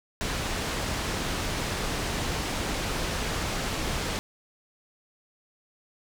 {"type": "low-pass noise", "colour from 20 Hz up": "pink", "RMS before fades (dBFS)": -30, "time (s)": [0.21, 4.19], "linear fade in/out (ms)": 0, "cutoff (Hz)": 7400, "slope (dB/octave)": 12, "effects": []}